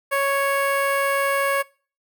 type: tone with notch filter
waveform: 15% pulse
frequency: 554.4 Hz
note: C#5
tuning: in tune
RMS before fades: -21 dBFS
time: 0.11-1.63 s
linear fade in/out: 20 ms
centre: 5700 Hz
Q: 1.1
effects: noise-tail reverb RT60 0.4 s tail -23 dB re dry